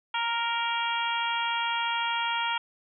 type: harmonic tone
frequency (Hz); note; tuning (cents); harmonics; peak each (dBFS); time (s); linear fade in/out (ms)
466.2; A#4; 0; 2 / 3 / 4 / 5 / 6 / 7; -29 / -33 / -38 / -35 / -35 / -34; 0.14-2.58; 5
effects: none